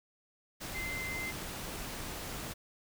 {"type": "tone in noise", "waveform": "sine", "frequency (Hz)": 2074, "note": "C7", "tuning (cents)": -16, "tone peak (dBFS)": -37, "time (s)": [0.74, 1.32], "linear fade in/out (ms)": 20, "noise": "pink", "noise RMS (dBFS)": -41, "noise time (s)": [0.6, 2.54], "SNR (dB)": 1, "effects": []}